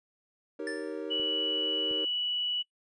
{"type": "chord", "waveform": "triangle", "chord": "Eb dominant seventh", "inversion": "none", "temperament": "equal with one note detuned", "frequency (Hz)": [311.1, 388.8, 466.2, 554.4], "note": ["Eb4", "G4", "Bb4", "Db5"], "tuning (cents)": [0, -14, 0, 0], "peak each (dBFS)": [-37, -38, -36, -40], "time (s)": [0.59, 2.05], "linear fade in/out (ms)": 5}
{"type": "tone with exponential decay", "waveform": "square", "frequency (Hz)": 1760, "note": "A6", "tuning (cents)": 0, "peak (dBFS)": -34, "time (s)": [0.67, 1.1], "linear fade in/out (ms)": 1, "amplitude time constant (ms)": 93}
{"type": "tone", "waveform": "sine", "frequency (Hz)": 2948, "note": "F#7", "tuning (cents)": -7, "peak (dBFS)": -28, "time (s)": [1.1, 2.63], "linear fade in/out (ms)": 20}
{"type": "clicks", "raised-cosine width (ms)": 2, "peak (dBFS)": -35, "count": 2, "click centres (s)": [1.198, 1.912]}
{"effects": ["noise-tail reverb RT60 0.1 s tail -22 dB re dry", "resampled to 24000 Hz"]}